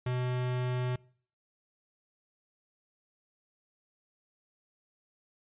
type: tone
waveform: square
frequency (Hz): 125.4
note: B2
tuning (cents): +27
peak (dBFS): -30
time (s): 0.06-0.96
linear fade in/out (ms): 5
effects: noise-tail reverb RT60 0.5 s tail -23 dB re dry + resampled to 8000 Hz